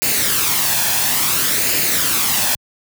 white noise with flanger, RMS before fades -17 dBFS, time 0.02-2.55 s, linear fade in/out 0 ms, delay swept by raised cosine 0.42 to 1.21 ms, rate 0.58 Hz, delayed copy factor +0.5, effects high-pass 80 Hz 12 dB/octave

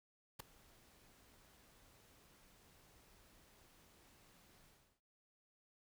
pink noise with ADSR envelope, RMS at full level -44 dBFS, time 0.39-5.01 s, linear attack 11 ms, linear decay 5 ms, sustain -23 dB, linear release 340 ms, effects none

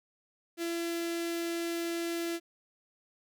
sawtooth tone with notch filter, 337.8 Hz, E4, 42 cents sharp, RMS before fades -34 dBFS, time 0.57-2.4 s, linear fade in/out 50 ms, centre 940 Hz, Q 1, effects none

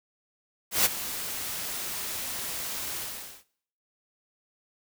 white noise with ADSR envelope, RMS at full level -20 dBFS, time 0.71-3.44 s, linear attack 140 ms, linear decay 24 ms, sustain -14 dB, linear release 480 ms, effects noise-tail reverb RT60 0.6 s tail -20 dB re dry

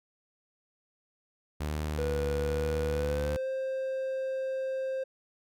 sawtooth tone with vibrato, 74.7 Hz, D2, 30 cents sharp, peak -27 dBFS, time 1.6-3.37 s, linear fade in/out 10 ms, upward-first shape triangle, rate 1.1 Hz, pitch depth 46 cents each way
triangle tone with pitch glide, 487 to 528 Hz, B4 to C5, -24 to +16 cents, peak -28 dBFS, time 1.98-5.04 s, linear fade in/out 10 ms, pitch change +140 cents, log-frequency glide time 2.87-3.48 s
effects none

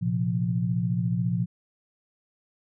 sine chord, Bb suspended second, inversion none, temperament equal, 116.54 / 130.81 / 174.61 Hz, Bb2 / C3 / F3, 0 / 0 / 0 cents, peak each -27 / -30 / -26 dBFS, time 0.01-1.46 s, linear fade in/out 20 ms, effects none

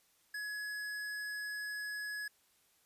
sine tone with hard clipping, 1686 Hz, G#6, 26 cents sharp, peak -40 dBFS, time 0.34-2.28 s, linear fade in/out 5 ms, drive 14 dB, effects white hiss -71 dBFS RMS until 2.85 s + resampled to 32000 Hz

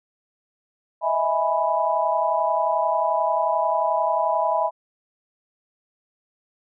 sine chord, E major seventh, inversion third, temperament equal with one note detuned, 628 / 659.3 / 830.6 / 987.8 Hz, D#5 / E5 / G#5 / B5, +16 / 0 / 0 / 0 cents, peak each -26 / -24 / -25 / -23 dBFS, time 1.01-4.71 s, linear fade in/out 50 ms, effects none

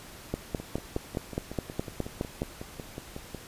two click trains, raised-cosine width 2 ms, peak -15 / -24 dBFS, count 11 / 16, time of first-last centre 0.34-2.419 / 0.6-3.347 s, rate 4.81 / 5.46 Hz, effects pink hiss -47 dBFS RMS until 3.47 s + resampled to 32000 Hz

